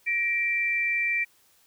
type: tone pair together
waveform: sine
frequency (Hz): 1894.9 / 2349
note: A#6 / D7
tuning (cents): +28 / 0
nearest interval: major third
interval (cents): 372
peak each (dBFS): -29 / -24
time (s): 0.06-1.25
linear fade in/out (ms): 20
effects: white hiss -62 dBFS RMS until 1.66 s